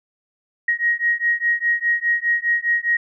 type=beating tone pair; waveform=sine; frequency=1883 / 1887.9 Hz; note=A#6 / A#6; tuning=+17 / +21 cents; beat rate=4.9 Hz; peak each=-20 dBFS; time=0.68-2.97 s; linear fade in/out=5 ms; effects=none